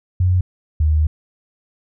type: tone pair in turn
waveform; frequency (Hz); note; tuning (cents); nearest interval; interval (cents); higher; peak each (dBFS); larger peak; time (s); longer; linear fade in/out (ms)
sine; 91.1 / 76.98; F#2 / D#2; -26 / -18; minor third; 292; first; -12; neither; 0.2-0.41 / 0.8-1.07; second; 5
effects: none